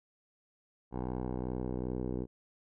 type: tone with low-pass filter sweep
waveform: 10% pulse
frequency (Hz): 62.6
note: B1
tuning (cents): +24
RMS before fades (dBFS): -36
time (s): 0.91-2.27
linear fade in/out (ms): 50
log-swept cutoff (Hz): 770 to 450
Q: 1.9
effects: none